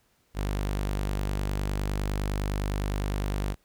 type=tone; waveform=sawtooth; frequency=49.81 Hz; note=G1; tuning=28 cents sharp; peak=-23 dBFS; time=0.34-3.56 s; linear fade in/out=50 ms; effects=pink hiss -68 dBFS RMS until 3.64 s